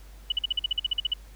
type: tone bursts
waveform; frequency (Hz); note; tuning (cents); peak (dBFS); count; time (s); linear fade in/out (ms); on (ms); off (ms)
sine; 2960; F#7; 0; -21; 13; 0.3-1.137; 5; 21; 47
effects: added 49 Hz sine -44 dBFS peak until 1.35 s + pink hiss -56 dBFS RMS until 1.35 s